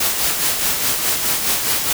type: noise with tremolo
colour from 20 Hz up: white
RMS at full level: -17 dBFS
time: 0-1.93 s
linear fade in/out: 5 ms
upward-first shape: sine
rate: 4.8 Hz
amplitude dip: 45%
effects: none